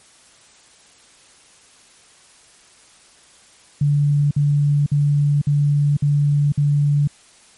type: tone bursts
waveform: sine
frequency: 144.9 Hz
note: D3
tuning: 23 cents flat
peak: -13 dBFS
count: 6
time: 3.81-7.075 s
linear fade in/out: 5 ms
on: 500 ms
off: 53 ms
effects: white hiss -50 dBFS RMS until 7.57 s + MP3 48 kbps